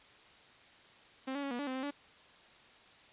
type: tone with pitch steps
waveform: sawtooth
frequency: 263.8 / 283.4 / 277.7 / 242 / 287.7 / 259.1 / 261.8 / 287.1 Hz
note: C4 / C#4 / C#4 / B3 / D4 / C4 / C4 / D4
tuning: +14 / +38 / +3 / -35 / -36 / -17 / +1 / -39 cents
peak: -32 dBFS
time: 1.27-1.91 s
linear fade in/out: 10 ms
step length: 80 ms
effects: white hiss -59 dBFS RMS until 3.12 s + resampled to 8000 Hz